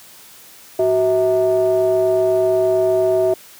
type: ring-modulated tone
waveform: triangle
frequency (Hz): 136.3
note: C#3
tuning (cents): -29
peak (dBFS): -8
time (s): 0.79-3.34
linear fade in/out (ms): 5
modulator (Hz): 511
effects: white hiss -43 dBFS RMS until 3.59 s + high-pass 80 Hz 12 dB/octave